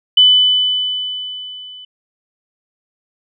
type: tone with level ramp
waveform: sine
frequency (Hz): 3000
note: F#7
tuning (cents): +23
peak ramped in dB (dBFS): -4 to -33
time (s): 0.17-1.85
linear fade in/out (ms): 5
effects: none